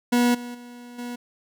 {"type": "tone with level steps", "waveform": "40% pulse", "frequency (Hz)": 242.5, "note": "B3", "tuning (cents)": -31, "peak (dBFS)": [-16, -32, -39, -30], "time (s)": [0.12, 1.16], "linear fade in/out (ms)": 10, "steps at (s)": [0.34, 0.54, 0.98], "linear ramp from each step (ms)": 10, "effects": []}